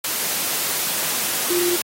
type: tone in noise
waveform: sine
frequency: 351 Hz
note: F4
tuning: 9 cents sharp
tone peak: -20 dBFS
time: 1.5-1.76 s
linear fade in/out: 5 ms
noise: white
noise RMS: -23 dBFS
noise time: 0.04-1.82 s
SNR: 0 dB
effects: high-pass 150 Hz 12 dB/octave + AAC 48 kbps